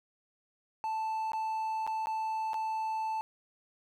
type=tone with dropouts; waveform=triangle; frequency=880 Hz; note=A5; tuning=in tune; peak=-29 dBFS; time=0.84-3.21 s; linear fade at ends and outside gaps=0 ms; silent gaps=1.319-1.333 / 1.866-1.875 / 2.058-2.07 / 2.533-2.542 s; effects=none